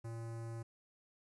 square tone with notch filter, 114.8 Hz, A#2, 26 cents flat, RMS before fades -44 dBFS, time 0.04-0.63 s, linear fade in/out 10 ms, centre 3300 Hz, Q 0.53, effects resampled to 24000 Hz + 13-bit

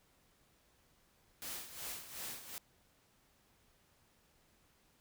white noise with tremolo, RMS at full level -43 dBFS, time 1.42-2.58 s, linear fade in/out 0 ms, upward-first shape sine, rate 2.7 Hz, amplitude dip 70%, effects pink hiss -71 dBFS RMS until 5 s

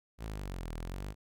sawtooth linear two-way sweep, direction down then up, 57 to 39.35 to 52.8 Hz, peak -34 dBFS, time 0.18-1.15 s, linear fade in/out 50 ms, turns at 0.73 s, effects none

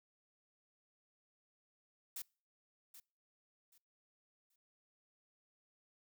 blue noise with echo, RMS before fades -44 dBFS, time 2.16-2.22 s, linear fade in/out 5 ms, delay 780 ms, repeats 3, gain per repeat -12 dB, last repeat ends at 4.56 s, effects noise-tail reverb RT60 0.4 s tail -26 dB re dry

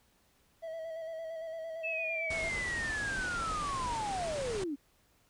triangle tone with vibrato, 650 Hz, E5, 24 cents flat, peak -36 dBFS, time 0.62-2.5 s, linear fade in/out 20 ms, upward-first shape square, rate 8.8 Hz, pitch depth 27 cents each way
sine linear sweep, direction down, 2637 to 263.9 Hz, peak -33 dBFS, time 1.83-4.76 s, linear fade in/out 20 ms
pink low-pass noise, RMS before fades -41 dBFS, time 2.3-4.64 s, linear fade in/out 5 ms, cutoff 9800 Hz, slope 96 dB/octave
effects pink hiss -69 dBFS RMS until 5.29 s

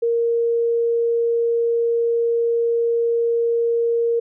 sine tone, 466.2 Hz, A#4, in tune, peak -16 dBFS, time 0.02-4.2 s, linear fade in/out 10 ms, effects none

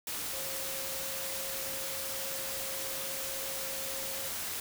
sine tone in noise, 538 Hz, C5, 48 cents sharp, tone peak -44 dBFS, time 0.33-4.28 s, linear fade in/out 2 ms, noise white, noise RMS -37 dBFS, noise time 0.07-4.6 s, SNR -10 dB, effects none

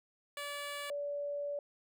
10% pulse / sine tone pair in turn, 576 / 576 Hz, D5 / D5, -34 / -34 cents, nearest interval unison, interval 0 cents, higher neither, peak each -31 / -35 dBFS, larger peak first, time 0.37-0.9 / 0.9-1.59 s, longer second, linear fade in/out 2 ms, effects none

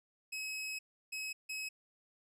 sawtooth tone bursts at uneven times, 2559 Hz, D#7, 48 cents sharp, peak -35 dBFS, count 3, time 0.32-0.79 / 1.12-1.33 / 1.49-1.69 s, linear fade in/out 10 ms, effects low-pass 12000 Hz 12 dB/octave

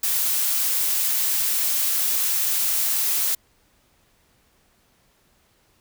blue noise, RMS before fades -22 dBFS, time 0.03-3.35 s, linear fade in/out 5 ms, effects pink hiss -62 dBFS RMS until 5.8 s

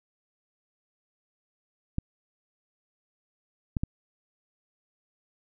clicks, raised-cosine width 5 ms, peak -15 dBFS, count 3, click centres 1.984 / 3.768 / 3.835 s, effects none

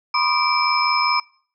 sine tone cluster, 983 / 1068 / 1219 / 2332 / 5160 Hz, B5 / C6 / D#6 / D7 / E8, -8 / +35 / -36 / -13 / -38 cents, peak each -23 dBFS, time 0.14-1.2 s, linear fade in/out 5 ms, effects noise-tail reverb RT60 0.5 s tail -24 dB re dry

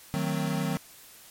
square chord, D# diminished seventh, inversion none, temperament equal with one note detuned, 155.56 / 185 / 223.8 / 261.6 Hz, D#3 / F#3 / A3 / C4, 0 / 0 / +30 / 0 cents, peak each -31 / -32 / -36 / -35 dBFS, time 0.14-0.77 s, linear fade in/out 0 ms, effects white hiss -51 dBFS RMS until 1.3 s + MP3 64 kbps

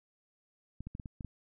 clicks, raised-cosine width 5 ms, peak -29 dBFS, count 7, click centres 0.806 / 0.87 / 0.951 / 0.998 / 1.058 / 1.208 / 1.247 s, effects none

